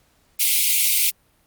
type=high-pass noise; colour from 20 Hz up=white; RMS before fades=-18 dBFS; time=0.39-1.11 s; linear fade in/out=20 ms; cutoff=2100 Hz; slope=96 dB/octave; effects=pink hiss -61 dBFS RMS until 1.46 s + Opus 48 kbps